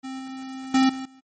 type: tone with level steps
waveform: square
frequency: 263.5 Hz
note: C4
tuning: 12 cents sharp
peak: -32 / -34 / -16 / -31 / -49 dBFS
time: 0.03-1.21 s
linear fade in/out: 20 ms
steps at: 0.19 / 0.74 / 0.89 / 1.05 s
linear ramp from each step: 5 ms
effects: MP3 32 kbps